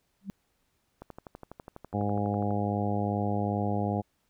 sine tone with exponential growth, 196 Hz, G3, in tune, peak -29 dBFS, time 0.21-0.3 s, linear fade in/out 0 ms, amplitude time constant 18 ms
click train, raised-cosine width 1 ms, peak -28 dBFS, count 19, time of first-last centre 1.02-2.508 s, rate 12.1 Hz
harmonic tone, 102.5 Hz, G#2, 22 cents flat, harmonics 1 / 2 / 3 / 4 / 5 / 6 / 7 / 8, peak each -31 / -31 / -36 / -38 / -37 / -40 / -35 / -37 dBFS, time 1.93-4.02 s, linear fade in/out 20 ms
effects pink hiss -74 dBFS RMS until 4.29 s

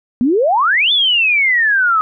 sine exponential two-way sweep, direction up then down, 228.7 to 3557 to 1253 Hz, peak -10 dBFS, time 0.21-2.01 s, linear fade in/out 0 ms, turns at 0.92 s, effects none

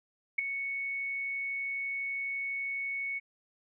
sine tone with ADSR envelope, 2217 Hz, C#7, in tune, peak -21 dBFS, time 0.38-3.2 s, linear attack 9 ms, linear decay 7 ms, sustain -11 dB, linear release 25 ms, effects none

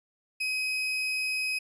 35% pulse tone, 2528 Hz, D#7, 27 cents sharp, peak -26 dBFS, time 0.4-1.59 s, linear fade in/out 10 ms, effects resampled to 22050 Hz

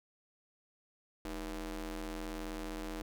sawtooth ring-modulated tone, 174.61 Hz, F3, in tune, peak -32 dBFS, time 1.25-3.02 s, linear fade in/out 2 ms, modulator 135 Hz, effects none

